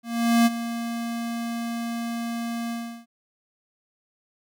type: tone with ADSR envelope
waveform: square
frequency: 233.1 Hz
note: A#3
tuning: in tune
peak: -15 dBFS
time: 0.03-3.06 s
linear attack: 430 ms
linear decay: 29 ms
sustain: -13 dB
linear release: 350 ms
effects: none